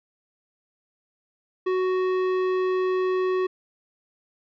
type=tone with tanh clipping; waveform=sine; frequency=371.1 Hz; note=F#4; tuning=5 cents sharp; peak=-23 dBFS; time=1.66-3.47 s; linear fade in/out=10 ms; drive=14 dB; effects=none